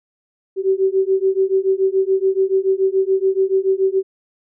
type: beating tone pair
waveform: sine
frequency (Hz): 380 / 387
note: F#4 / G4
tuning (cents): +46 / -22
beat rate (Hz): 7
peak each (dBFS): -17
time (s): 0.56-4.03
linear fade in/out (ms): 50
effects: none